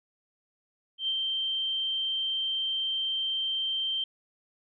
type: tone with ADSR envelope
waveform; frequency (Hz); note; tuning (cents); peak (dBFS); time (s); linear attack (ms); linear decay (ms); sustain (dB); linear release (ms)
sine; 3136; G7; 0; -25; 0.98-4.04; 100; 54; -2; 3
effects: none